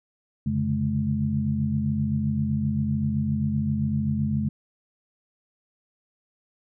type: tone cluster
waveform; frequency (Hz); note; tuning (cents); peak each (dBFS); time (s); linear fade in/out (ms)
sine; 89.2 / 139.8 / 147.5 / 213.2; F2 / C#3 / D3 / G#3; +37 / +15 / +8 / +46; -30 / -27 / -32 / -25; 0.46-4.49; 5
effects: none